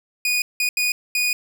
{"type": "tone bursts at uneven times", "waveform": "sawtooth", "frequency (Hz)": 2467, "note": "D#7", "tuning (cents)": -15, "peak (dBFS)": -15, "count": 4, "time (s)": [[0.25, 0.42], [0.6, 0.69], [0.77, 0.92], [1.15, 1.33]], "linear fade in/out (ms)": 2, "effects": []}